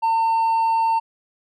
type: tone with hard clipping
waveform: sine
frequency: 905 Hz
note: A5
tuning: 48 cents sharp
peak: -17 dBFS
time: 0.02-1 s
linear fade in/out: 20 ms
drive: 2 dB
effects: none

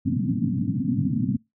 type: band-pass noise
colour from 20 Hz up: white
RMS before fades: -24 dBFS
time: 0.05-1.37 s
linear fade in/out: 10 ms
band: 100 to 280 Hz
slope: 96 dB/octave
effects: noise-tail reverb RT60 0.2 s tail -24 dB re dry

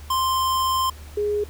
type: tone pair in turn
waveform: square / sine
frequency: 1046.5 / 415.3 Hz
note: C6 / G#4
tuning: 0 / 0 cents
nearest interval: octave + major third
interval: 1600 cents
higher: first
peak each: -20 dBFS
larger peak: neither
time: 0.1-0.9 / 1.17-1.44 s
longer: first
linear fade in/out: 5 ms
effects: added 74 Hz sine -38 dBFS peak until 1.49 s + pink hiss -47 dBFS RMS until 1.49 s

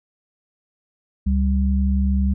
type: tone pair together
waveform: sine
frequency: 69.25 / 196 Hz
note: C#2 / G3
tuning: -1 / 0 cents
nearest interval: octave + tritone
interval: 1801 cents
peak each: -17 / -21 dBFS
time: 1.26-2.34 s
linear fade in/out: 10 ms
effects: none

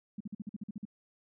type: tone bursts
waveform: sine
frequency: 207.6 Hz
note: G#3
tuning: in tune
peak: -36 dBFS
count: 10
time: 0.18-0.853 s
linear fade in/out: 5 ms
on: 25 ms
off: 47 ms
effects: none

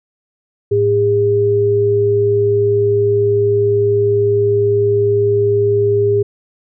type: tone pair together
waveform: sine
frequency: 107.8 / 405.5 Hz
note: A2 / G#4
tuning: -35 / -41 cents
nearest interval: octave + major seventh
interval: 2294 cents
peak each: -18 / -11 dBFS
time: 0.71-6.23 s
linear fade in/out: 10 ms
effects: none

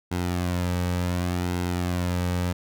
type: tone with flanger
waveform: sawtooth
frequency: 88.9 Hz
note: F2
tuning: 31 cents sharp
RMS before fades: -26 dBFS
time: 0.11-2.53 s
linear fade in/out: 10 ms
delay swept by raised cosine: 1.7 to 2.9 ms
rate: 0.68 Hz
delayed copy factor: -0.5
effects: none

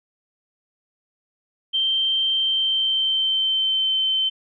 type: tone with pitch glide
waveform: sine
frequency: 3136 to 3087 Hz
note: G7 to G7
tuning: 0 to -27 cents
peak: -18 dBFS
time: 1.73-4.3 s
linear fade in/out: 20 ms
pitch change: -27 cents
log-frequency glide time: 2.32-3.96 s
effects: none

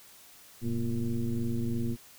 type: tone with frequency modulation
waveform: sine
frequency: 123.47 Hz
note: B2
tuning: in tune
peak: -27 dBFS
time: 0.61-1.97 s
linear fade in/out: 50 ms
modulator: 112 Hz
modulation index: 1.6
effects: white hiss -54 dBFS RMS until 2.18 s

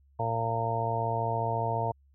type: harmonic tone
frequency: 114.6 Hz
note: A#2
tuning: 29 cents flat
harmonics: 1 / 2 / 3 / 4 / 5 / 6 / 7 / 8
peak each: -32 / -44 / -44 / -36 / -38 / -32 / -41 / -32 dBFS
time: 0.19-1.92 s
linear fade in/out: 10 ms
effects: added 69 Hz sine -59 dBFS peak until 2.14 s

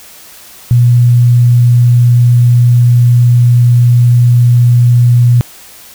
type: tone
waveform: sine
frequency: 121.1 Hz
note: B2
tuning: 34 cents flat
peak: -3 dBFS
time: 0.71-5.41 s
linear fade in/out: 0 ms
effects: white hiss -35 dBFS RMS until 5.94 s

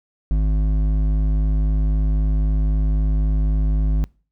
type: tone with hard clipping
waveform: sine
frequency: 51.91 Hz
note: G#1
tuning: in tune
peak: -17 dBFS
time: 0.31-4.04 s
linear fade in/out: 0 ms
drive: 9 dB
effects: noise-tail reverb RT60 0.4 s tail -26 dB re dry

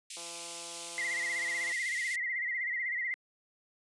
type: band-pass noise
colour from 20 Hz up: white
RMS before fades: -44 dBFS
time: 0.1-2.16 s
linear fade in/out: 5 ms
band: 2200 to 10000 Hz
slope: 48 dB/octave
type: click train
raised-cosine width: 1 ms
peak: -35 dBFS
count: 264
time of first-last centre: 0.17-1.717 s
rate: 170 Hz
type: tone with vibrato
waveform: sine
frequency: 2000 Hz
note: B6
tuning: 21 cents sharp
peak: -31 dBFS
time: 0.98-3.14 s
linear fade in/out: 0 ms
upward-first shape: sine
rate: 16 Hz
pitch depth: 98 cents each way
effects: high-pass 400 Hz 12 dB/octave + resampled to 24000 Hz

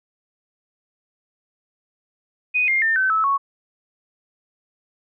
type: tone with pitch steps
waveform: sine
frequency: 2489 / 2117 / 1801.1 / 1532.2 / 1303.4 / 1108.7 Hz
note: D#7 / C7 / A6 / G6 / E6 / C#6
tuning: 0 / +20 / +40 / -40 / -20 / 0 cents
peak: -16 dBFS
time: 2.54-3.38 s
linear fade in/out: 20 ms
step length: 140 ms
effects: none

